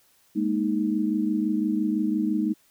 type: chord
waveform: sine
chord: Ab suspended second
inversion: none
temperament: just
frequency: 207.7 / 233.6 / 311.5 Hz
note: Ab3 / Bb3 / Eb4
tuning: 0 / +4 / +2 cents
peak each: -26 / -28 / -25 dBFS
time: 0.35-2.54 s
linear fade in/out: 20 ms
effects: white hiss -62 dBFS RMS until 2.7 s